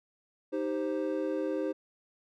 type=chord; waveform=triangle; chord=C minor; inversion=first; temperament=equal; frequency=311.1 / 392 / 523.3 Hz; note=Eb4 / G4 / C5; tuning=0 / 0 / 0 cents; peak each=-31 / -33 / -32 dBFS; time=0.52-1.73 s; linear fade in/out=20 ms; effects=none